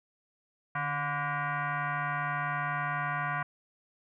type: tone with frequency modulation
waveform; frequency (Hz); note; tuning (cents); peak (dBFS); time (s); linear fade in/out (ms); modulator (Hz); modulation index
sine; 149.3; D3; +29; -29; 0.75-3.43; 5; 434; 4
effects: none